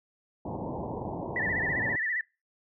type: low-pass noise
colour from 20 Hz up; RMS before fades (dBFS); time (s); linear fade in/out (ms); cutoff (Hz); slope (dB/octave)
pink; -33; 0.45-1.96; 5; 1000; 96
type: tone with vibrato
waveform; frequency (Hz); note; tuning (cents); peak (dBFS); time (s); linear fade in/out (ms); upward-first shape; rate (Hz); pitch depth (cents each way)
sine; 1864.7; A#6; 0; -27; 1.36-2.21; 2; sine; 15; 120
effects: noise-tail reverb RT60 0.3 s tail -26 dB re dry + high-pass 100 Hz 12 dB/octave